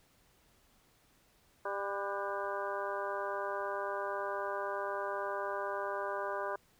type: harmonic tone with a mistuned harmonic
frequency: 199 Hz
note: G3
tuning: 26 cents sharp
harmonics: 2 / 3 / 4 / 5 / 6 / 7 / 8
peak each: -41 / -39 / -45 / -40 / -43 / -45 / -46 dBFS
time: 1.65-6.56 s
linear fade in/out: 5 ms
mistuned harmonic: 7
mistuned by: +91 cents
effects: pink hiss -68 dBFS RMS until 6.79 s